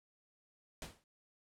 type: noise with exponential decay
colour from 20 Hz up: pink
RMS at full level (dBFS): -42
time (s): 0.82-1.04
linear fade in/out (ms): 1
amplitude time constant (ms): 47
effects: low-pass 11000 Hz 12 dB/octave